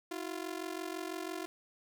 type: ring-modulated tone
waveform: sawtooth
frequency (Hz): 345.6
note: F4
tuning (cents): -18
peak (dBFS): -31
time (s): 0.11-1.46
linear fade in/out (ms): 0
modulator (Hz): 23
effects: none